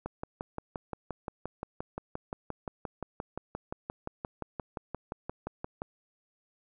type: click train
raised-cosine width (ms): 1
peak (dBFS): -21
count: 34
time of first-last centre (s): 0.06-5.819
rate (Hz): 5.73
effects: none